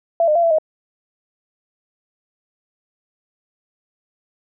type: tone with pitch steps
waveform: sine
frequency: 672 / 608 / 684 / 668 / 627 Hz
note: E5 / D#5 / F5 / E5 / D#5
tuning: +33 / -40 / -36 / +23 / +13 cents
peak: -12 dBFS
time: 0.2-0.585 s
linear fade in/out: 2 ms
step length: 77 ms
effects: none